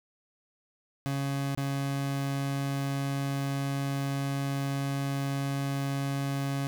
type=tone with dropouts; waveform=30% pulse; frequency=138.59 Hz; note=C#3; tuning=in tune; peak=-26 dBFS; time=1.06-6.67 s; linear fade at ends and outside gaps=0 ms; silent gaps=1.55-1.575 s; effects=none